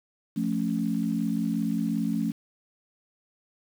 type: chord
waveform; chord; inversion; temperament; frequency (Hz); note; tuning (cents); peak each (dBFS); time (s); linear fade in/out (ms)
sine; F augmented; none; equal; 174.61 / 220 / 277.2; F3 / A3 / C#4; 0 / 0 / 0; -30 / -27 / -30; 0.36-2.32; 10
effects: 8-bit